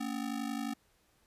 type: ring-modulated tone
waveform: square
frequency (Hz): 254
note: B3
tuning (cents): +49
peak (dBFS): -32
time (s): 0-0.74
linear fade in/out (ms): 10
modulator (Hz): 25.7
effects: pink hiss -70 dBFS RMS until 1.26 s + resampled to 32000 Hz

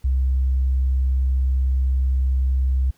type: tone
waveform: sine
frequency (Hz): 65.41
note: C2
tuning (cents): 0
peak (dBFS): -15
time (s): 0.04-2.91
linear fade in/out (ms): 10
effects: tanh soft clip ceiling -13 dBFS + pink hiss -60 dBFS RMS until 2.97 s

